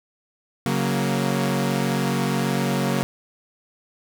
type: chord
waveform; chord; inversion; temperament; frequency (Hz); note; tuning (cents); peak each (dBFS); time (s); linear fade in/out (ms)
sawtooth; F# major; second; equal; 138.59 / 185 / 233.1; C#3 / F#3 / A#3; 0 / 0 / 0; -21; 0.66-3.03; 0
effects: 9-bit